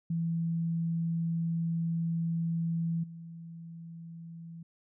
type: tone with level steps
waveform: sine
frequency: 166.3 Hz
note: E3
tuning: 16 cents sharp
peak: -28 / -42 dBFS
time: 0.1-4.63 s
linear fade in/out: 5 ms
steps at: 3.03 s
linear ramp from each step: 10 ms
effects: none